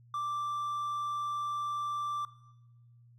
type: tone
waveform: triangle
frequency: 1174.7 Hz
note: D6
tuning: in tune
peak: -30 dBFS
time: 0.14-2.25 s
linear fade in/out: 2 ms
effects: noise-tail reverb RT60 1.0 s tail -17 dB re dry + added 119 Hz sine -56 dBFS peak until 3.18 s